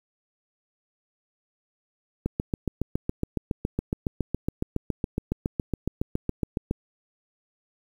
click train, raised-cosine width 3 ms, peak -12 dBFS, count 33, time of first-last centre 2.26-6.711 s, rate 7.19 Hz, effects 8-bit

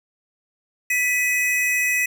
square tone pair together, 1975.5 / 2532 Hz, B6 / D#7, 0 / +30 cents, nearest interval major third, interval 430 cents, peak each -22 dBFS, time 0.9-2.06 s, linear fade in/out 5 ms, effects none

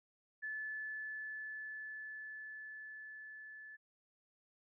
sine tone with level ramp, 1734 Hz, A6, 26 cents flat, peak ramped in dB -39 to -50 dBFS, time 0.42-3.77 s, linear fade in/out 20 ms, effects none

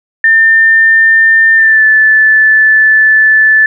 sine tone with pitch glide, 1800 to 1747.7 Hz, A6 to A6, +39 to -12 cents, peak -3 dBFS, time 0.24-3.66 s, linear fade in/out 2 ms, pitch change -51 cents, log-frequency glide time 1.55-1.84 s, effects none

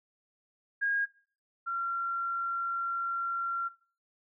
sine tone pair in turn, 1631 / 1371.5 Hz, G#6 / F6, -32 / -32 cents, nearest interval minor third, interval 300 cents, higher first, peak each -26 / -30 dBFS, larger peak first, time 0.81-1.06 / 1.66-3.69 s, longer second, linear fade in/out 20 ms, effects noise-tail reverb RT60 0.4 s tail -18 dB re dry

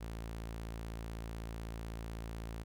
sawtooth tone, 56 Hz, A1, 31 cents sharp, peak -37 dBFS, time 0-2.64 s, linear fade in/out 20 ms, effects none

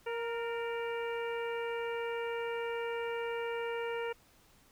harmonic tone with a mistuned harmonic, 466.6 Hz, A#4, 2 cents sharp, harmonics 1 / 2 / 3 / 4 / 5 / 6, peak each -35 / -42 / -45 / -47 / -46 / -49 dBFS, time 0.06-4.13 s, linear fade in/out 10 ms, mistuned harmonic 4, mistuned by -37 cents, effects pink hiss -64 dBFS RMS until 4.71 s

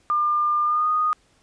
sine tone with pitch glide, 1200 to 1236.6 Hz, D6 to D#6, +37 to -11 cents, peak -18 dBFS, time 0.1-1.13 s, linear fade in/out 0 ms, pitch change +52 cents, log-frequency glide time 0.64-0.89 s, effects pink hiss -61 dBFS RMS until 1.42 s + resampled to 22050 Hz

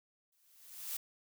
blue noise with exponential growth, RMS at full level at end -37 dBFS, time 0.32-0.97 s, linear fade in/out 5 ms, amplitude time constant 140 ms, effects none

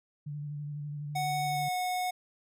sine tone with vibrato, 146.8 Hz, D3, in tune, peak -35 dBFS, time 0.26-1.69 s, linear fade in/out 10 ms, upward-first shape square, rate 12 Hz, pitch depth 22 cents each way
square tone with pitch glide, 740 to 730.7 Hz, F#5 to F#5, 0 to -22 cents, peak -30 dBFS, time 1.15-2.11 s, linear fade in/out 10 ms, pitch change -22 cents, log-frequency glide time 1.43-1.67 s
effects none

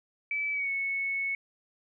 sine tone with pitch glide, 2305 to 2206 Hz, D7 to C#7, -33 to -9 cents, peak -28 dBFS, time 0.31-1.35 s, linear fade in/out 2 ms, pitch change -76 cents, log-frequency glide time 0.52-0.7 s, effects none

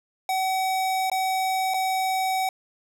square tone with dropouts, 757 Hz, F#5, 39 cents sharp, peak -23 dBFS, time 0.29-2.49 s, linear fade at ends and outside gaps 2 ms, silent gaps 1.099-1.116 / 1.738-1.742 s, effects none

